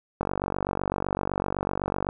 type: click train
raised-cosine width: 1 ms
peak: -12 dBFS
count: 91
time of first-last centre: 0.21-2.089 s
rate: 47.9 Hz
effects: none